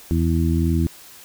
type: harmonic tone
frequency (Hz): 82.41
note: E2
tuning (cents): 0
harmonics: 1 / 2 / 3 / 4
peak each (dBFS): -19 / -22 / -24 / -25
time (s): 0.11-0.87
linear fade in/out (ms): 0
effects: white hiss -44 dBFS RMS until 1.24 s